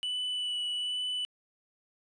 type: tone with vibrato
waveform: triangle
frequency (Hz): 2969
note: F#7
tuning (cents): +5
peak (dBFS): -29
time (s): 0.03-1.25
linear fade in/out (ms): 0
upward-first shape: sine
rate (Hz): 1.2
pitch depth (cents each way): 12
effects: resampled to 22050 Hz